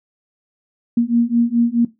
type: beating tone pair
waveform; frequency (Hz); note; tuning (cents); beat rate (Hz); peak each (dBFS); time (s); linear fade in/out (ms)
sine; 233.1 / 237.8; A#3 / A#3; 0 / +35; 4.7; -16; 0.97-1.85; 5
effects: noise-tail reverb RT60 0.2 s tail -17 dB re dry